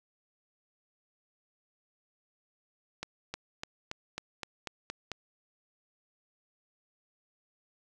accelerating click train, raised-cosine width 0.2 ms, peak -19 dBFS, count 9, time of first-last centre 3.03-5.117 s, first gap 310 ms, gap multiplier 0.95, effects none

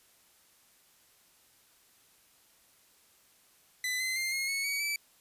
sawtooth tone with pitch steps, 2005 / 2053 / 2102 / 2153 / 2204 / 2257 / 2311 Hz, B6 / C7 / C7 / C7 / C#7 / C#7 / D7, +26 / -33 / +7 / +49 / -11 / +31 / -28 cents, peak -27 dBFS, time 3.84-4.96 s, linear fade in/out 2 ms, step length 160 ms, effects white hiss -64 dBFS RMS until 5.2 s + resampled to 32000 Hz

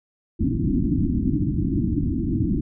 white low-pass noise, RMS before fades -22 dBFS, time 0.39-2.61 s, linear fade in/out 10 ms, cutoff 330 Hz, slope 96 dB/octave, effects none

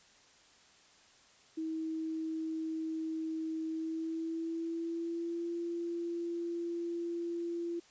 sine tone with pitch glide, 320 to 341 Hz, D#4 to F4, +49 to -41 cents, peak -34 dBFS, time 1.57-7.8 s, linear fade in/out 10 ms, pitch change +110 cents, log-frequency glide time 3.67-5.51 s, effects white hiss -62 dBFS RMS until 7.9 s + resampled to 16000 Hz

